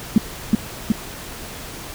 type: tone with echo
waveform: sine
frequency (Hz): 216.9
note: A3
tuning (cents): -25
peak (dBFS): -7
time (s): 0.16-0.18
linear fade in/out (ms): 2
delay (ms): 370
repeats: 2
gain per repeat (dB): -2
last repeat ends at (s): 0.92
effects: pink hiss -34 dBFS RMS until 1.94 s